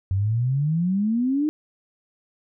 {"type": "exponential sweep", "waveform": "sine", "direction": "up", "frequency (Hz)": [92.6, 311.1], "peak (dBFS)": -19, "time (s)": [0.11, 1.49], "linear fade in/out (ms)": 0, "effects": []}